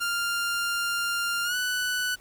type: tone with pitch glide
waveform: sawtooth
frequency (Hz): 1396.9 to 1488.5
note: F6 to F#6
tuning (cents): 0 to +10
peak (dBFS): -22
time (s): 0-2.16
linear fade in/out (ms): 20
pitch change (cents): +110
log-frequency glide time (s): 1.44-1.56
effects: pink hiss -56 dBFS RMS until 2.2 s